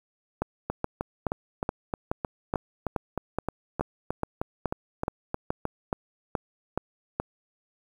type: two click trains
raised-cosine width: 1 ms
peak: -12 / -14 dBFS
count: 17 / 17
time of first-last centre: 0.42-7.2 / 0.7-5.654 s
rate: 2.36 / 3.23 Hz
effects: 8-bit